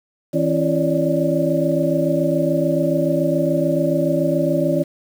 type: tone cluster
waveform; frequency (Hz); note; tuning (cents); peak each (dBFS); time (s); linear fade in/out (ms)
sine; 161.3 / 269.3 / 338.2 / 567 / 594; E3 / C#4 / E4 / C#5 / D5; -37 / -50 / +44 / +39 / +20; -22; 0.33-4.84; 20
effects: 7-bit